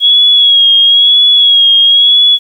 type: tone with vibrato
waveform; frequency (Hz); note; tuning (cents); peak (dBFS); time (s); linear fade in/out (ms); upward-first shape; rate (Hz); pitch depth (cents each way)
sine; 3322; G#7; 0; -3; 0-2.39; 50; sine; 1; 41
effects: 7-bit